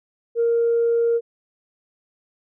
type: tone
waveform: sine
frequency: 466.2 Hz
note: A#4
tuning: in tune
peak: -15 dBFS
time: 0.35-1.21 s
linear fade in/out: 50 ms
effects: tanh soft clip ceiling -12 dBFS